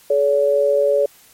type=tone pair together; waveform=sine; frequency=426.2 / 568.9 Hz; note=G#4 / C#5; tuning=+45 / +45 cents; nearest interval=perfect fourth; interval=500 cents; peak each=-18 / -14 dBFS; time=0.1-1.06 s; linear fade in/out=5 ms; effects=white hiss -49 dBFS RMS until 1.33 s + MP3 64 kbps